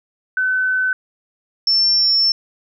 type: tone pair in turn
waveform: sine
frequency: 1515 / 5399 Hz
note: F#6 / E8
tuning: +40 / +41 cents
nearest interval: octave + minor seventh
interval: 2201 cents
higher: second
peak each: -15 / -12 dBFS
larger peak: second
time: 0.37-0.93 / 1.67-2.32 s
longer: second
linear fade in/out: 2 ms
effects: none